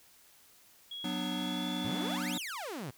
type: tone with pitch glide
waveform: sine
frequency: 3322 to 3437 Hz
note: G#7 to A7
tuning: 0 to -41 cents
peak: -39 dBFS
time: 0.91-2.17 s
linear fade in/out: 5 ms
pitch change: +59 cents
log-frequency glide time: 1.35-1.67 s
type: chord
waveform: square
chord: B minor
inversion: second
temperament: equal with one note detuned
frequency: 185 / 246.9 / 297.8 Hz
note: F#3 / B3 / D4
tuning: 0 / 0 / +24 cents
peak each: -39 dBFS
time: 1.04-2.38 s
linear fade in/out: 5 ms
type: exponential two-way sweep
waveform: sawtooth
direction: up then down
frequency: 92.5 to 3951 to 112 Hz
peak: -34 dBFS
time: 1.84-2.91 s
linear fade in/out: 10 ms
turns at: 2.36 s
effects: white hiss -61 dBFS RMS until 2.97 s